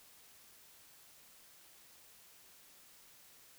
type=silence; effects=white hiss -61 dBFS RMS until 3.58 s